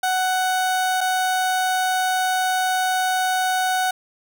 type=tone with dropouts; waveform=30% pulse; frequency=744 Hz; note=F#5; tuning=9 cents sharp; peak=-16 dBFS; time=0.03-3.91 s; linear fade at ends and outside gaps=5 ms; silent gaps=1.008-1.011 s; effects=none